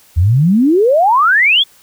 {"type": "exponential sweep", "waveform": "sine", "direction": "up", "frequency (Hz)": [77.78, 3520], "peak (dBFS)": -7, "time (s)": [0.16, 1.64], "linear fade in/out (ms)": 20, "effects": ["white hiss -47 dBFS RMS until 1.82 s"]}